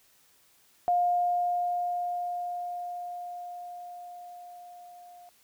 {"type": "tone with level ramp", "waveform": "sine", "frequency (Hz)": 708, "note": "F5", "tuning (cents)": 23, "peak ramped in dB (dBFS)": [-21, -48], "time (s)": [0.88, 5.29], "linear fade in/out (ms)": 0, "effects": ["white hiss -63 dBFS RMS until 5.43 s"]}